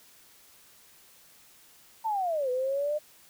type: linear two-way sweep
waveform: sine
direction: down then up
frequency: 911 to 495.7 to 609 Hz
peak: -26 dBFS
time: 2.04-2.99 s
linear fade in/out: 20 ms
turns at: 2.5 s
effects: white hiss -57 dBFS RMS until 3.29 s

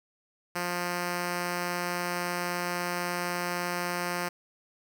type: tone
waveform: 5% pulse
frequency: 176.3 Hz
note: F3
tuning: 17 cents sharp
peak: -18 dBFS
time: 0.55-4.29 s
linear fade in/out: 10 ms
effects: none

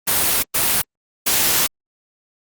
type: noise bursts at uneven times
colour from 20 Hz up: white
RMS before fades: -17 dBFS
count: 3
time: 0.07-0.43 / 0.54-0.82 / 1.26-1.67 s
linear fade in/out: 10 ms
effects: Opus 32 kbps

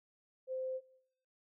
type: tone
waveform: sine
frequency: 519 Hz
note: C5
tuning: 14 cents flat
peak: -36 dBFS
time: 0.47-0.81 s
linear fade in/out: 50 ms
effects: noise-tail reverb RT60 1.0 s tail -24 dB re dry

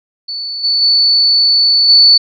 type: tone with level steps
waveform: sine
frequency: 4472 Hz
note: C#8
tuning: 14 cents sharp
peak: -19 / -10 / -7 / -3 dBFS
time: 0.28-2.18 s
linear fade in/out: 10 ms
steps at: 0.63 / 0.81 / 1.88 s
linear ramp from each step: 20 ms
effects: none

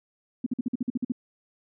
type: tone bursts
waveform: sine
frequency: 246.8 Hz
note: B3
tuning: 1 cent flat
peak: -23 dBFS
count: 10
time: 0.44-1.121 s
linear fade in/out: 5 ms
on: 24 ms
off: 49 ms
effects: none

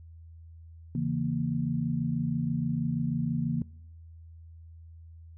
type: chord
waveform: sine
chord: A# diminished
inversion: first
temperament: equal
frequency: 138.59 / 164.81 / 233.1 Hz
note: C#3 / E3 / A#3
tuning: 0 / 0 / 0 cents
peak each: -31 dBFS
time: 0.95-3.62 s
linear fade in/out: 2 ms
effects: noise-tail reverb RT60 0.7 s tail -22 dB re dry + added 82 Hz sine -46 dBFS peak until 5.37 s

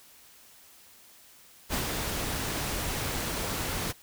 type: noise with ADSR envelope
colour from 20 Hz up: pink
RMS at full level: -29 dBFS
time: 1.69-3.93 s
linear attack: 47 ms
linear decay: 110 ms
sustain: -3 dB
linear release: 25 ms
effects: white hiss -55 dBFS RMS until 4.02 s

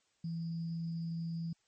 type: tone with sample-and-hold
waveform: sine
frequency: 166 Hz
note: E3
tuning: 12 cents sharp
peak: -35 dBFS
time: 0.24-1.53 s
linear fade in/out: 5 ms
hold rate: 4900 Hz
effects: white hiss -75 dBFS RMS until 1.67 s + MP3 32 kbps

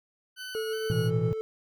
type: tone with vibrato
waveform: 20% pulse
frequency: 1480 Hz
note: F#6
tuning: in tune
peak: -32 dBFS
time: 0.36-1.11 s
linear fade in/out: 50 ms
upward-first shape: square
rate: 2.7 Hz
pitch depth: 33 cents each way
type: tone with tremolo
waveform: triangle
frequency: 440 Hz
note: A4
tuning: in tune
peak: -26 dBFS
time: 0.55-1.41 s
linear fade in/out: 0 ms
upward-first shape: triangle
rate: 7.2 Hz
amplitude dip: 35%
type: chord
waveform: triangle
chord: A suspended second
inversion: none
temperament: equal with one note detuned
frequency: 112.05 / 123.47 / 164.81 Hz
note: A2 / B2 / E3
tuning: +32 / 0 / 0 cents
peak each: -27 dBFS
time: 0.9-1.33 s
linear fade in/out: 0 ms
effects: none

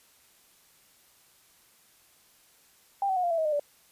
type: tone with pitch steps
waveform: sine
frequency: 794 / 759.5 / 726.4 / 694.8 / 664.6 / 635.7 / 608 / 581.6 Hz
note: G5 / F#5 / F#5 / F5 / E5 / D#5 / D#5 / D5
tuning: +22 / +45 / -32 / -9 / +14 / +37 / -40 / -17 cents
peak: -24 dBFS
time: 3.02-3.596 s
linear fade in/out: 2 ms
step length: 72 ms
effects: white hiss -61 dBFS RMS until 3.91 s + resampled to 32000 Hz

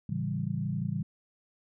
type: chord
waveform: sine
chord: A dominant seventh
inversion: none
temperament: equal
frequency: 110 / 138.59 / 164.81 / 196 Hz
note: A2 / C#3 / E3 / G3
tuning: 0 / 0 / 0 / 0 cents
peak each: -36 / -34 / -34 / -35 dBFS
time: 0.09-1.03 s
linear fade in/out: 5 ms
effects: none

